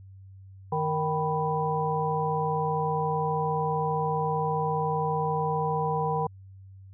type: harmonic tone with a mistuned harmonic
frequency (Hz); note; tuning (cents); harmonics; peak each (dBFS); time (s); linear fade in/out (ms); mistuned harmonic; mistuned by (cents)
155.56; D#3; 0; 1 / 3 / 5 / 6; -30 / -30 / -30 / -30; 0.72-6.27; 5; 6; +97
effects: added 96 Hz sine -45 dBFS peak until 6.93 s